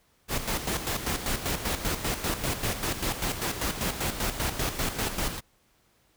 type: noise with tremolo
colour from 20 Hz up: pink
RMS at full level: -28 dBFS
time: 0.28-5.41 s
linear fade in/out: 50 ms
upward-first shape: square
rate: 5.1 Hz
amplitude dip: 60%
effects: pink hiss -66 dBFS RMS until 6.16 s